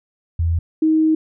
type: tone pair in turn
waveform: sine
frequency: 83.5 / 315.3 Hz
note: E2 / D#4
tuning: +23 / +23 cents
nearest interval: octave + major seventh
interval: 2300 cents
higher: second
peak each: -15 / -12 dBFS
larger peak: second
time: 0.39-0.59 / 0.82-1.15 s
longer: second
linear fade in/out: 5 ms
effects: none